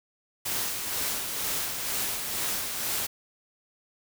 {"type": "noise with tremolo", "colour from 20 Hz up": "white", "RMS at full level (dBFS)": -29, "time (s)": [0.45, 3.07], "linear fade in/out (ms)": 10, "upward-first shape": "sine", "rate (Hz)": 2.1, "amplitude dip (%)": 40, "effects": []}